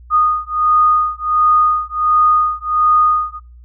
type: beating tone pair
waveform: sine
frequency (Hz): 1233 / 1234.4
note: D#6 / D#6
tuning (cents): -16 / -14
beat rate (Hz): 1.4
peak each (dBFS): -14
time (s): 0.1-3.4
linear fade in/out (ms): 50
effects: noise-tail reverb RT60 0.4 s tail -26 dB re dry + added 60 Hz sine -37 dBFS peak until 3.64 s